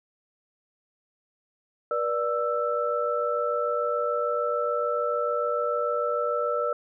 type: tone cluster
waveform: sine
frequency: 482.2 / 589 / 1324 Hz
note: B4 / D5 / E6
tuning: -41 / +5 / +7 cents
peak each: -28 dBFS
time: 1.91-6.73 s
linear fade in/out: 2 ms
effects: none